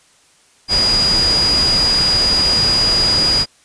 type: tone in noise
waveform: sine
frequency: 4890 Hz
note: D#8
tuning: 31 cents flat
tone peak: -12 dBFS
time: 0.68-3.46 s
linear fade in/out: 50 ms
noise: pink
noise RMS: -21 dBFS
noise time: 0.68-3.46 s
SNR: +6 dB
effects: white hiss -52 dBFS RMS until 3.64 s + resampled to 22050 Hz